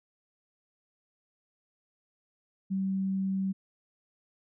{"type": "tone", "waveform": "sine", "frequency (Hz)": 192.1, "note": "G3", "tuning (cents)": -35, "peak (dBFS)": -27, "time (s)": [2.7, 3.53], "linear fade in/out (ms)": 20, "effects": []}